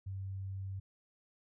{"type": "tone", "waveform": "sine", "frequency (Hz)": 96.4, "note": "G2", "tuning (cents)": -28, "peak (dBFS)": -38, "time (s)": [0.06, 0.8], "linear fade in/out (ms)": 10, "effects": []}